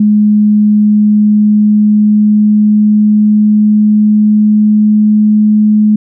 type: tone with pitch glide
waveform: sine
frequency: 210 to 212.3 Hz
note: G#3 to G#3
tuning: +19 to +38 cents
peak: -4 dBFS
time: 0-5.96 s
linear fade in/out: 5 ms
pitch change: +19 cents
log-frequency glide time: 0.79-5.55 s
effects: none